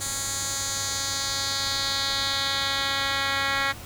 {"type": "tone with band-pass filter sweep", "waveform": "10% pulse", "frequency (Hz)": 274.7, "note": "C#4", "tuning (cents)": -16, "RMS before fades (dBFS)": -27, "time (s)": [0, 3.73], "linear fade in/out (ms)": 20, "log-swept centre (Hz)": [8100, 2400], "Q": 1.9, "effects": ["added 98 Hz sine -42 dBFS peak until 3.85 s", "pink hiss -42 dBFS RMS until 3.85 s"]}